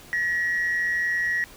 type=tone pair together; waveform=sine; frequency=1735 / 1909.3 Hz; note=A6 / A#6; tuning=-25 / +41 cents; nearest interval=major second; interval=166 cents; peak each=-30 / -21 dBFS; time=0.13-1.44 s; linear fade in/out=0 ms; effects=tanh soft clip ceiling -18 dBFS + pink hiss -47 dBFS RMS until 1.56 s